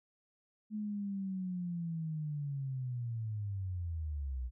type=linear sweep; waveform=sine; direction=down; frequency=215.2 to 59 Hz; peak=-35 dBFS; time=0.7-4.51 s; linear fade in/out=50 ms; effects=none